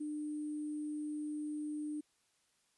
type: tone with sample-and-hold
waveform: sine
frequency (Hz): 300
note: D4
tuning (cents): +37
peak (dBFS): -37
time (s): 0-2.01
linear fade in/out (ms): 10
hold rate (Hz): 8820
effects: white hiss -75 dBFS RMS until 2.77 s + resampled to 24000 Hz